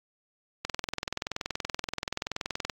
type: click train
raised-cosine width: 0.2 ms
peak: -13 dBFS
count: 44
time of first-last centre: 0.65-2.698 s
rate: 21 Hz
effects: AAC 48 kbps